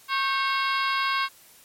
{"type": "harmonic tone with a mistuned harmonic", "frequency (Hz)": 546, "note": "C#5", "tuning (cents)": -26, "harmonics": [2, 3, 4, 5, 6, 7, 8, 9], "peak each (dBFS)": [-25, -29, -31, -33, -35, -36, -37, -38], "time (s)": [0.08, 1.29], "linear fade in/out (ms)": 50, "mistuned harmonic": 3, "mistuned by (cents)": -78, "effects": ["white hiss -53 dBFS RMS until 1.64 s", "MP3 64 kbps"]}